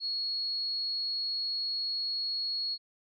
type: tone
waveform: sine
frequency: 4331 Hz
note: C#8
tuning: 41 cents flat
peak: -30 dBFS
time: 0-2.78 s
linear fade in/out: 50 ms
effects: none